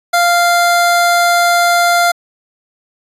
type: tone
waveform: 25% pulse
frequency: 696 Hz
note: F5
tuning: 6 cents flat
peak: -5 dBFS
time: 0.13-2.12 s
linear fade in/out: 10 ms
effects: resampled to 32000 Hz